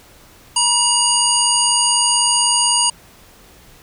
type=harmonic tone; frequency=956 Hz; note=A#5; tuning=43 cents sharp; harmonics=1 / 3 / 5 / 7 / 9 / 10; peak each=-20 / -20 / -20 / -20 / -20 / -20 dBFS; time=0.56-2.9 s; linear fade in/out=5 ms; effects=pink hiss -46 dBFS RMS until 3.82 s